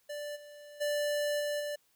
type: tone with level steps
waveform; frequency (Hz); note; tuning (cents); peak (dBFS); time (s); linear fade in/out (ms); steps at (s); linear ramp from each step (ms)
square; 587.3; D5; 0; -38 / -49 / -30 / -32 / -35; 0.09-1.76; 10; 0.35 / 0.8 / 1.39 / 1.59; 20
effects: white hiss -71 dBFS RMS until 1.95 s